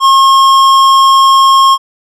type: tone with tanh clipping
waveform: triangle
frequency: 1078 Hz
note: C#6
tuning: 49 cents flat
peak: -5 dBFS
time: 0-1.78 s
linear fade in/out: 50 ms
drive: 18 dB
effects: none